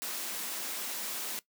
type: high-pass noise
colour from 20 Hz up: white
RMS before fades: -37 dBFS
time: 0.02-1.39 s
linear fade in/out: 0 ms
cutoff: 190 Hz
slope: 96 dB/octave
effects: noise-tail reverb RT60 0.1 s tail -18 dB re dry